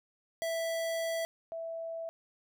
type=tone pair in turn; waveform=square / sine; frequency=659.3 / 659.3 Hz; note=E5 / E5; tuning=0 / 0 cents; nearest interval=unison; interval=0 cents; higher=neither; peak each=-32 / -36 dBFS; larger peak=first; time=0.42-1.25 / 1.52-2.09 s; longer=first; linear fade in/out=0 ms; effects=none